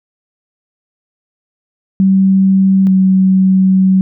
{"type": "tone pair in turn", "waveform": "sine", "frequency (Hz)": [191.9, 189.04], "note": ["G3", "F#3"], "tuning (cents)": [-37, 37], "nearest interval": "unison", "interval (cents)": 26, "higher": "first", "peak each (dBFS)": -6, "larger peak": "neither", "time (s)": [[2, 2.87], [2.87, 4.01]], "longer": "second", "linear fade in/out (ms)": 0, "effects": []}